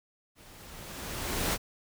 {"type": "noise with level ramp", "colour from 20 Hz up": "pink", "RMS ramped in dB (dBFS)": [-55, -27], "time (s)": [0.35, 1.58], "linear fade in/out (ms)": 50, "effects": []}